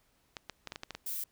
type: clicks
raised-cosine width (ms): 0.2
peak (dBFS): -22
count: 8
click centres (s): 0.368 / 0.497 / 0.673 / 0.721 / 0.759 / 0.834 / 0.907 / 0.95
type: noise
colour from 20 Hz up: violet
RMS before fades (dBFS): -37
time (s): 1.06-1.24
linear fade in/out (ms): 5
effects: pink hiss -71 dBFS RMS until 1.31 s